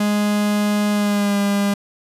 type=tone with pitch glide; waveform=45% pulse; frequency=207.7 to 201.6 Hz; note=G#3 to G3; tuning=0 to +49 cents; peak=-16 dBFS; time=0-1.74 s; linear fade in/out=5 ms; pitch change=-51 cents; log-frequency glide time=0.91-1.38 s; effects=resampled to 32000 Hz